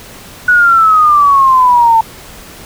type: exponential sweep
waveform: sine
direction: down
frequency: 1480 to 890 Hz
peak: -4 dBFS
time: 0.48-2.01 s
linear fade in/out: 5 ms
effects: pink hiss -33 dBFS RMS until 2.65 s

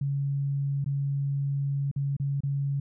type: tone with dropouts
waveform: sine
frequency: 139.8 Hz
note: C#3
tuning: 15 cents sharp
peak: -25 dBFS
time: 0.01-2.8 s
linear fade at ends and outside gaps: 5 ms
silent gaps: 0.844-0.86 / 1.914-1.961 / 2.167-2.198 / 2.406-2.434 s
effects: none

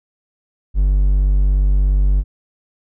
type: tone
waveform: triangle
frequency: 48.5 Hz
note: G1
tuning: 18 cents flat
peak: -9 dBFS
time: 0.74-2.24 s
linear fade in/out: 50 ms
effects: none

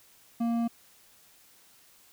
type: tone with hard clipping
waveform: sine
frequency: 233.1 Hz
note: A#3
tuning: in tune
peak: -27 dBFS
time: 0.4-0.68 s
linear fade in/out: 10 ms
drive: 8 dB
effects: white hiss -59 dBFS RMS until 2.12 s

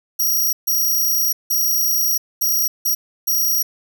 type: tone bursts at uneven times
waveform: 5% pulse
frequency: 5710 Hz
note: F8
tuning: 37 cents sharp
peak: -10 dBFS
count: 6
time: 0.19-0.53 / 0.67-1.33 / 1.5-2.18 / 2.41-2.68 / 2.85-2.95 / 3.27-3.63 s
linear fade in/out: 10 ms
effects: none

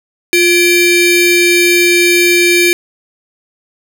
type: ring-modulated tone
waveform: 40% pulse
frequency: 1351 Hz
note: E6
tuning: 42 cents sharp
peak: -3 dBFS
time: 0.33-2.73 s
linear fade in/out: 0 ms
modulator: 1000 Hz
effects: none

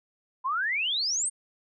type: exponential sweep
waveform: sine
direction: up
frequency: 990 to 9020 Hz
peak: -25 dBFS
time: 0.44-1.3 s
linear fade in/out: 20 ms
effects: none

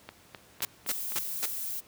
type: click train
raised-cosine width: 0.3 ms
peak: -24 dBFS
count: 5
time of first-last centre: 0.09-1.121 s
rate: 3.88 Hz
type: noise bursts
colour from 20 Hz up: white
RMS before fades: -30 dBFS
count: 4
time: 0.62-1.456 s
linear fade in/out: 0 ms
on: 29 ms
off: 240 ms
type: noise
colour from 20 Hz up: violet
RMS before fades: -35 dBFS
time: 0.86-1.81 s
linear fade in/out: 20 ms
effects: pink hiss -57 dBFS RMS until 1.87 s + high-pass 80 Hz 12 dB/octave

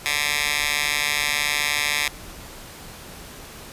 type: tone with high-pass filter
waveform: 10% pulse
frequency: 146.83 Hz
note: D3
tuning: in tune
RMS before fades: -23 dBFS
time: 0.06-2.08 s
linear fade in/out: 0 ms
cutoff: 2100 Hz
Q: 1.3
effects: pink hiss -40 dBFS RMS until 3.72 s + resampled to 32000 Hz

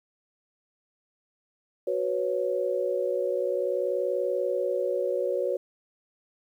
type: chord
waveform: sine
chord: F# suspended fourth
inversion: none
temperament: equal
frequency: 370 / 493.9 / 554.4 Hz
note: F#4 / B4 / C#5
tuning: 0 / 0 / 0 cents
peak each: -30 / -29 / -28 dBFS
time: 1.87-5.57 s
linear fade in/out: 5 ms
effects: 10-bit

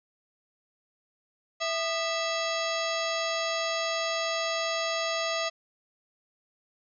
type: harmonic tone with a mistuned harmonic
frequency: 659.3 Hz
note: E5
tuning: in tune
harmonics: 1 / 2 / 3 / 4 / 5 / 6 / 7 / 8 / 10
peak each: -31 / -34 / -36 / -37 / -38 / -39 / -39 / -40 / -41 dBFS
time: 1.6-5.5 s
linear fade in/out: 20 ms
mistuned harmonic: 2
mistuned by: -130 cents
effects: none

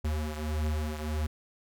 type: beating tone pair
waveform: square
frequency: 76.1 / 77.7 Hz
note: D#2 / D#2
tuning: -38 / -2 cents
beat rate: 1.6 Hz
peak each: -31 / -36 dBFS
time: 0.04-1.27 s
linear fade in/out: 10 ms
effects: none

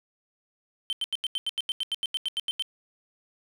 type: tone bursts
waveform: triangle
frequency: 3101 Hz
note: G7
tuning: 19 cents flat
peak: -24 dBFS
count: 16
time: 0.9-2.623 s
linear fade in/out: 0 ms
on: 28 ms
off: 85 ms
effects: none

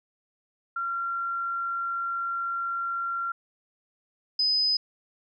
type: tone pair in turn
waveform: sine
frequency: 1374 / 5020 Hz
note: F6 / D#8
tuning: -29 / +15 cents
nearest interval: octave + minor seventh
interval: 2244 cents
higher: second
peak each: -27 / -21 dBFS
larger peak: second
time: 0.76-3.32 / 4.39-4.77 s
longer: first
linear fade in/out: 5 ms
effects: none

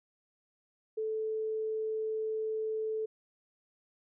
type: tone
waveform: sine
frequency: 437.4 Hz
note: A4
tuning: 10 cents flat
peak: -31 dBFS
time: 0.97-3.06 s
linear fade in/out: 10 ms
effects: none

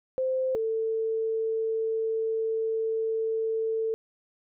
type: tone pair in turn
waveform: sine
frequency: 520 / 445.7 Hz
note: C5 / A4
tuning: -11 / +22 cents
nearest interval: minor third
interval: 267 cents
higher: first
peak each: -24 / -25 dBFS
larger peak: first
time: 0.18-0.55 / 0.55-3.94 s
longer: second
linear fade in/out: 0 ms
effects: none

